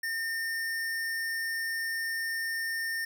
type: tone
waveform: square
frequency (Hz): 1816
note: A#6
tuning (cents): -46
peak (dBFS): -31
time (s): 0.03-3.05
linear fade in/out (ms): 5
effects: none